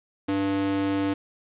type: tone with high-pass filter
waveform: square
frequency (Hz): 98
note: G2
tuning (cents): 0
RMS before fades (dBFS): -25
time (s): 0.28-1.14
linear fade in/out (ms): 10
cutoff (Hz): 240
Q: 3.4
effects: resampled to 8000 Hz + 8-bit